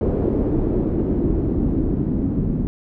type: noise with low-pass filter sweep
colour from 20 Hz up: pink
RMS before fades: -20 dBFS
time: 0.01-2.67 s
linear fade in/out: 0 ms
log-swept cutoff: 410 to 240 Hz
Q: 2.4
effects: none